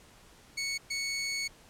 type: tone bursts at uneven times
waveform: 20% pulse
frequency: 2217 Hz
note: C#7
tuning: in tune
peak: -26 dBFS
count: 2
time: 0.57-0.78 / 0.9-1.48 s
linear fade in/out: 10 ms
effects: pink hiss -57 dBFS RMS until 1.69 s + low-pass 11000 Hz 12 dB/octave